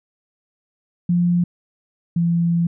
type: tone pair in turn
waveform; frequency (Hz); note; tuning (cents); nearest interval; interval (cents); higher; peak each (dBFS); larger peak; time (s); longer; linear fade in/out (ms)
sine; 174.8 / 169.92; F3 / F3; +2 / -47; unison; 49; first; -14 / -15; first; 1.09-1.44 / 2.16-2.67; second; 5
effects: none